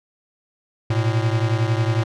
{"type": "beating tone pair", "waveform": "square", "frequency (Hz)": [110, 121], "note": ["A2", "B2"], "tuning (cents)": [0, -35], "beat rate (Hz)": 11, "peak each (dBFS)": [-20, -23], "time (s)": [0.9, 2.04], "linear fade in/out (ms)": 5, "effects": ["low-pass 5000 Hz 12 dB/octave"]}